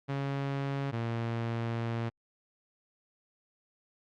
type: tone pair in turn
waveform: sawtooth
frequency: 138.59 / 115.77 Hz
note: C#3 / A#2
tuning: 0 / -11 cents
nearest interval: minor third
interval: 311 cents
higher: first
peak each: -27 dBFS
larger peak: neither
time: 0.08-0.92 / 0.92-2.1 s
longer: second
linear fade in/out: 20 ms
effects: low-pass 3000 Hz 12 dB/octave + Opus 48 kbps